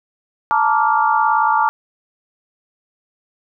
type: chord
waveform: sine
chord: Bb major seventh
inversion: third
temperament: just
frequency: 874.1 / 932.3 / 1165.4 / 1398.5 Hz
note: A5 / Bb5 / D6 / F6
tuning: -12 / 0 / -14 / +2 cents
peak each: -16 / -19 / -18 / -21 dBFS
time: 0.51-1.69 s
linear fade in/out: 0 ms
effects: none